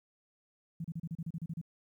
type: tone bursts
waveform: sine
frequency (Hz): 164.81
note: E3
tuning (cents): 0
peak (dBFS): -35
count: 11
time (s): 0.8-1.614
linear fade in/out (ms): 5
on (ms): 44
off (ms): 33
effects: 12-bit